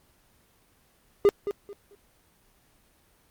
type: tone with echo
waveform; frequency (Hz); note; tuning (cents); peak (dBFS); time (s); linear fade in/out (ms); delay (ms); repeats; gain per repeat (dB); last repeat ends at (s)
triangle; 405.2; G#4; -43; -12; 1.25-1.29; 0; 220; 3; -12; 1.95
effects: pink hiss -63 dBFS RMS until 3.3 s + Opus 24 kbps